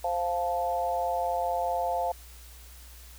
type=chord; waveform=sine; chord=F major; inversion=second; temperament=equal with one note detuned; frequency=523.3 / 698.5 / 874.4 Hz; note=C5 / F5 / A5; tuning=0 / 0 / -11 cents; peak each=-32 / -28 / -32 dBFS; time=0.04-2.12 s; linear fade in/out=5 ms; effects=added 60 Hz sine -47 dBFS peak until 3.18 s + white hiss -52 dBFS RMS until 3.18 s